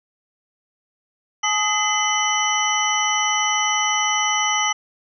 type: tone cluster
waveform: sine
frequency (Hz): 848 / 1255 / 2043 / 3014 / 5900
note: G#5 / D#6 / C7 / F#7 / F#8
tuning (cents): +36 / +15 / -42 / +31 / -6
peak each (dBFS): -24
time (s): 1.43-4.73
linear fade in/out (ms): 10
effects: none